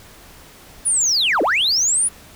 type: linear two-way sweep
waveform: sine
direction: down then up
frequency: 10050 to 265.4 to 10050 Hz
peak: -13 dBFS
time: 0.85-2.09 s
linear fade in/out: 20 ms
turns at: 1.42 s
effects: tanh soft clip ceiling -12 dBFS + pink hiss -44 dBFS RMS until 2.35 s